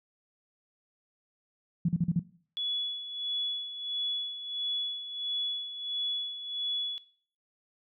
sine tone bursts, 171.3 Hz, F3, 33 cents flat, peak -22 dBFS, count 5, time 1.85-2.195 s, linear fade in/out 5 ms, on 37 ms, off 40 ms
sine tone with tremolo, 3400 Hz, G#7, 40 cents sharp, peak -28 dBFS, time 2.57-6.98 s, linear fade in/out 0 ms, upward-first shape sine, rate 1.5 Hz, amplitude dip 65%
effects noise-tail reverb RT60 0.5 s tail -19 dB re dry

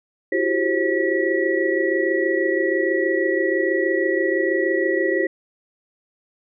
sine tone cluster, 332.3 / 367.3 / 393.5 / 533 / 1935 Hz, E4 / F#4 / G4 / C5 / B6, +14 / -13 / +7 / +32 / -36 cents, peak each -24 dBFS, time 0.32-5.27 s, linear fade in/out 5 ms, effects none

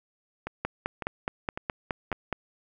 two click trains, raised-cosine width 0.5 ms, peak -18 / -13 dBFS, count 4 / 9, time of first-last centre 0.47-2.127 / 0.65-2.327 s, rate 1.81 / 4.77 Hz, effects none

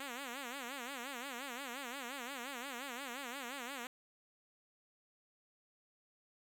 5% pulse tone with vibrato, 258.4 Hz, C4, 21 cents flat, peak -31 dBFS, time 0-3.87 s, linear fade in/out 2 ms, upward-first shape sine, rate 5.7 Hz, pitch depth 170 cents each way, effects 12-bit

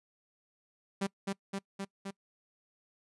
sawtooth tone with echo, 196.3 Hz, G3, 3 cents sharp, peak -26 dBFS, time 1.01-1.07 s, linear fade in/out 10 ms, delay 260 ms, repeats 4, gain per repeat -2 dB, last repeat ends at 2.11 s, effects noise-tail reverb RT60 0.1 s tail -24 dB re dry + resampled to 24000 Hz

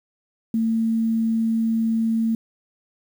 sine tone, 225.4 Hz, A3, 42 cents sharp, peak -18 dBFS, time 0.54-2.35 s, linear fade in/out 2 ms, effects 8-bit

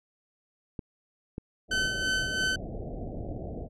clicks, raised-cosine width 3 ms, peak -22 dBFS, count 2, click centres 0.792 / 1.381 s
pink low-pass noise, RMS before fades -37 dBFS, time 1.68-3.69 s, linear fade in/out 50 ms, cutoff 740 Hz, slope 96 dB/octave
sawtooth tone with tremolo, 1525 Hz, G6, 48 cents flat, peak -21 dBFS, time 1.71-2.56 s, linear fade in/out 5 ms, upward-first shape sine, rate 3 Hz, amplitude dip 50%
effects low-pass 7000 Hz 12 dB/octave

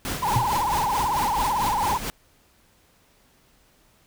pink noise with tremolo, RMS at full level -28 dBFS, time 0.05-2.1 s, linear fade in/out 0 ms, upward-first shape sine, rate 4.5 Hz, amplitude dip 55%
sine tone with vibrato, 912 Hz, A#5, 38 cents flat, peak -21 dBFS, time 0.22-1.98 s, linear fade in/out 10 ms, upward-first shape triangle, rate 18 Hz, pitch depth 240 cents each way
sine tone with exponential decay, 120 Hz, B2, 49 cents flat, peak -15 dBFS, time 0.36-0.51 s, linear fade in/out 0 ms, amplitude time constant 32 ms
effects pink hiss -60 dBFS RMS until 4.06 s

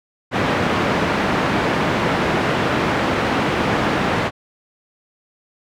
pink band-pass noise, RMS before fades -19 dBFS, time 0.31-4.31 s, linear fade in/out 50 ms, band 140 to 2200 Hz, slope 12 dB/octave, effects none

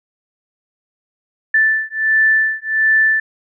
sine beating tone pair, 1760 / 1761.4 Hz, A6 / A6, 0 / +1 cents, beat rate 1.4 Hz, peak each -15 dBFS, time 1.54-3.2 s, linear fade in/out 5 ms, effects none

